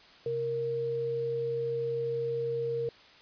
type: tone pair together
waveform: sine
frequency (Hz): 130.82 / 466.2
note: C3 / A#4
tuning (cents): 0 / 0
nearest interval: octave + minor seventh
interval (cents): 2200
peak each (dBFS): -40 / -29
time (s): 0.26-2.89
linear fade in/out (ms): 2
effects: white hiss -55 dBFS RMS until 3.21 s + resampled to 11025 Hz